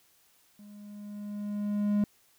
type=tone with level ramp; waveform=triangle; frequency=206.4 Hz; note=G#3; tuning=10 cents flat; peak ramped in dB=-46 to -20 dBFS; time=0.59-2.04 s; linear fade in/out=2 ms; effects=white hiss -65 dBFS RMS until 2.38 s